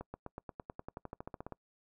accelerating click train, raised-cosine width 1 ms, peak -28 dBFS, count 18, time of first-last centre 0.01-1.523 s, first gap 130 ms, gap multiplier 0.95, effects noise-tail reverb RT60 0.1 s tail -25 dB re dry

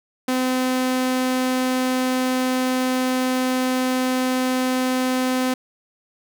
sawtooth tone, 256.1 Hz, C4, 37 cents flat, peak -15 dBFS, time 0.28-5.54 s, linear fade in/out 5 ms, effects none

